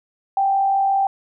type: tone with frequency modulation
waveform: sine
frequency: 784 Hz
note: G5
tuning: in tune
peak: -15 dBFS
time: 0.37-1.07 s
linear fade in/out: 2 ms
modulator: 45.6 Hz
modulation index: 0.32
effects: none